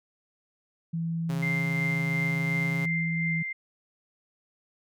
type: tone with vibrato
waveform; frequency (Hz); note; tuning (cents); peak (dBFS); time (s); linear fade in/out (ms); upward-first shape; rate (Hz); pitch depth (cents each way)
sine; 164.81; E3; 0; -27; 0.93-3.43; 10; square; 0.63; 9
type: tone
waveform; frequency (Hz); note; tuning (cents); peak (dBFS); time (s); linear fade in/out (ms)
sawtooth; 136.6; C#3; -25; -29; 1.29-2.86; 10
type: tone with tremolo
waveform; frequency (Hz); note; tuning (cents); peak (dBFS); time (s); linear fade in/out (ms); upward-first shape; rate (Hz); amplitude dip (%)
sine; 2093; C7; 0; -27; 1.42-3.53; 10; sine; 2.8; 35
effects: none